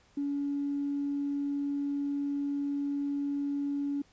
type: tone with tanh clipping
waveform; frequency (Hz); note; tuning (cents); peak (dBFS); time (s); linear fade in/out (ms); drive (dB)
triangle; 283.8; C#4; +41; -29; 0.17-4.02; 5; 4
effects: pink hiss -64 dBFS RMS until 4.12 s + resampled to 16000 Hz